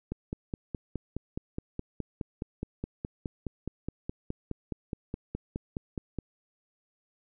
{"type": "click train", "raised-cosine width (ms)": 3, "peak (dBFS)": -20, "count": 30, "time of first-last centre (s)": [0.12, 6.187], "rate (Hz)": 4.78, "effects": []}